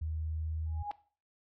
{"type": "tone with pitch glide", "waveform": "sine", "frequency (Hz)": [78.7, 79.34], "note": ["D#2", "D#2"], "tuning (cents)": [20, 34], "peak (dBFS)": -33, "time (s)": [0.01, 0.83], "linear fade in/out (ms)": 10, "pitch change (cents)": 14, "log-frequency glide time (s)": [0.13, 0.65]}
{"type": "tone with exponential growth", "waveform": "sine", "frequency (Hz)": 825, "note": "G#5", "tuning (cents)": -12, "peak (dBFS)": -31, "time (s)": [0.66, 0.91], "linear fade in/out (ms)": 1, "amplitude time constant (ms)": 54}
{"type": "clicks", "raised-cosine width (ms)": 0.3, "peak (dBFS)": [-36, -32], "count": 2, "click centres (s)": [0.912, 0.915]}
{"effects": ["noise-tail reverb RT60 0.4 s tail -18 dB re dry"]}